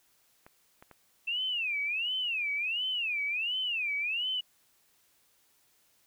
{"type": "clicks", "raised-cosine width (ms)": 0.5, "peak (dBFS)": -35, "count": 3, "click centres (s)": [0.465, 0.825, 0.913]}
{"type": "tone with vibrato", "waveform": "sine", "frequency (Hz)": 2637, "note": "E7", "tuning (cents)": 0, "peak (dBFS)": -29, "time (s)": [1.27, 4.41], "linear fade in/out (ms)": 10, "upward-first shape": "sine", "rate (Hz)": 1.4, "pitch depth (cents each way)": 260}
{"effects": ["white hiss -68 dBFS RMS until 6.06 s"]}